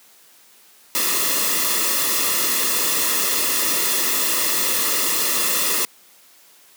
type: noise with comb filter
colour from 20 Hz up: white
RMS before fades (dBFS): -20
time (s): 0.95-5.85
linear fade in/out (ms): 0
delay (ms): 1.3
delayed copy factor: -0.7
effects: white hiss -51 dBFS RMS until 6.76 s + high-pass 200 Hz 12 dB/octave